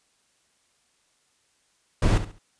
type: noise with echo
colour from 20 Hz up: brown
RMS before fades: -19 dBFS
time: 2.02-2.18 s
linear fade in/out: 5 ms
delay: 69 ms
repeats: 3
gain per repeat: -11 dB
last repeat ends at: 2.387 s
effects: white hiss -67 dBFS RMS until 2.59 s + resampled to 22050 Hz